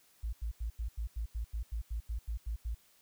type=tone bursts; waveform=sine; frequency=55.9 Hz; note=A1; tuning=28 cents sharp; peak=-33 dBFS; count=14; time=0.23-2.748 s; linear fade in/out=10 ms; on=100 ms; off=86 ms; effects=white hiss -66 dBFS RMS until 3.01 s